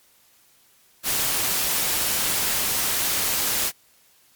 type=noise; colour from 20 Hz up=white; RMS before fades=-23 dBFS; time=1.03-3.72 s; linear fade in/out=50 ms; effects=white hiss -58 dBFS RMS until 4.35 s + MP3 96 kbps